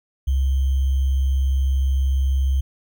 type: tone with sample-and-hold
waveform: sine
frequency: 66.9 Hz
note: C2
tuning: 39 cents sharp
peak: -16 dBFS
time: 0.27-2.61 s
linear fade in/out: 10 ms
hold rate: 3150 Hz
effects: none